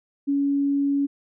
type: tone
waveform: sine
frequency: 281 Hz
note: C#4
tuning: 24 cents sharp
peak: -19 dBFS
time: 0.27-1.07 s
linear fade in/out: 20 ms
effects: none